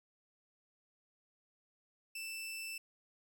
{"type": "tone with amplitude modulation", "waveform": "sawtooth", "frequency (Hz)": 2658, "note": "E7", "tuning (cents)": 14, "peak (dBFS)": -37, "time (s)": [2.15, 2.78], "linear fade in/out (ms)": 5, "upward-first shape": "sine", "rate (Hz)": 218, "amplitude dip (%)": 25, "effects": []}